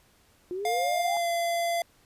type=exponential sweep; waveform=sine; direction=up; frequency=350.2 to 840 Hz; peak=-30 dBFS; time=0.51-1.17 s; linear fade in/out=0 ms
type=tone with pitch glide; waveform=square; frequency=705 to 683.7 Hz; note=F5 to F5; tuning=+16 to -37 cents; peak=-26 dBFS; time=0.65-1.82 s; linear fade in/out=2 ms; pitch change=-53 cents; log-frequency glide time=0.92-1.29 s
effects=pink hiss -62 dBFS RMS until 2.05 s + resampled to 32000 Hz